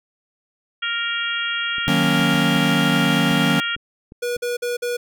harmonic tone, 466.2 Hz, A#4, in tune, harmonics 3 / 4 / 5 / 6 / 7, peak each -25 / -29 / -31 / -28 / -27 dBFS, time 0.82-3.76 s, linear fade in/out 10 ms
clicks, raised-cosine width 3 ms, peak -27 dBFS, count 10, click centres 1.783 / 1.871 / 2.042 / 2.196 / 2.342 / 2.563 / 3.314 / 3.764 / 4.121 / 4.365 s
square chord, D# minor seventh, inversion none, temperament equal, 155.56 / 185 / 233.1 / 277.2 Hz, D#3 / F#3 / A#3 / C#4, 0 / 0 / 0 / 0 cents, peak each -23 dBFS, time 1.88-3.6 s, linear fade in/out 0 ms
square tone bursts, 483.9 Hz, B4, 35 cents flat, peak -22 dBFS, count 4, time 4.22-4.97 s, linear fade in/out 10 ms, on 150 ms, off 50 ms
effects none

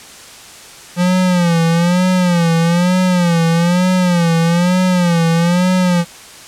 square tone with vibrato, 174.61 Hz, F3, in tune, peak -11 dBFS, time 0.96-6.05 s, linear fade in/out 50 ms, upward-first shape sine, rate 1.1 Hz, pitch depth 95 cents each way, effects white hiss -36 dBFS RMS until 6.47 s + low-pass 9000 Hz 12 dB/octave

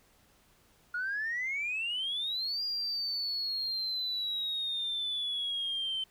sine exponential two-way sweep, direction up then down, 1424 to 4831 to 3082 Hz, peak -30 dBFS, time 0.94-6.04 s, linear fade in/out 5 ms, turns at 2.63 s, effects tanh soft clip ceiling -27 dBFS + pink hiss -65 dBFS RMS until 6.1 s

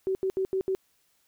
sine tone bursts at uneven times, 380.8 Hz, F#4, 50 cents sharp, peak -24 dBFS, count 5, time 0.07-0.15 / 0.23-0.3 / 0.37-0.45 / 0.53-0.61 / 0.68-0.75 s, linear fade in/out 0 ms, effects white hiss -69 dBFS RMS until 1.27 s

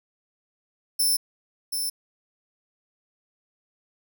10% pulse tone with echo, 5330 Hz, E8, 18 cents sharp, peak -14 dBFS, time 0.99-1.17 s, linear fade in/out 10 ms, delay 730 ms, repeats 1, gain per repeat -6 dB, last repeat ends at 1.9 s, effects none

